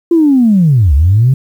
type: linear two-way sweep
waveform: sine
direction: down then up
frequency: 346.9 to 65.41 to 138.2 Hz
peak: -4 dBFS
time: 0.11-1.34 s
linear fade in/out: 5 ms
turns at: 0.94 s
effects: tanh soft clip ceiling 0 dBFS + 7-bit